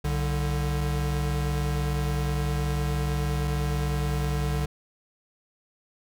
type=tone pair together; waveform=square; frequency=64.32 / 146.83 Hz; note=C2 / D3; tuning=-29 / 0 cents; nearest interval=octave + major second; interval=1429 cents; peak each=-28 dBFS; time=0.04-4.66 s; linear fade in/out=10 ms; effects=none